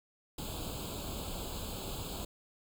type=noise with comb filter; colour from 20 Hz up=pink; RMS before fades=-40 dBFS; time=0.38-2.25 s; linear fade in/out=5 ms; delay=0.26 ms; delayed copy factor=+1; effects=none